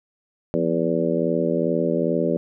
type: harmonic tone with a mistuned harmonic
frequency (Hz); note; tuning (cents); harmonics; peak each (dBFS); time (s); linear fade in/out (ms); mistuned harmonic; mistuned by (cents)
82.41; E2; 0; 2 / 3 / 4 / 5 / 6 / 7; -26 / -26 / -26 / -26 / -26 / -26; 0.54-2.37; 0; 2; +75
effects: none